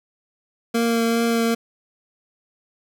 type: tone with vibrato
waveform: 25% pulse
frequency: 231 Hz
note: A#3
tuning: 16 cents flat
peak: -14 dBFS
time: 0.74-1.55 s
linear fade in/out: 10 ms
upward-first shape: triangle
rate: 2.5 Hz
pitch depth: 14 cents each way
effects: none